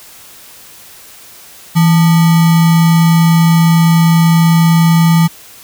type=tone with sample-and-hold; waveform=sine; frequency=165.3 Hz; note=E3; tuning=5 cents sharp; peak=-5 dBFS; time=1.75-5.28 s; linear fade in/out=20 ms; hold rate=1050 Hz; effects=white hiss -37 dBFS RMS until 5.63 s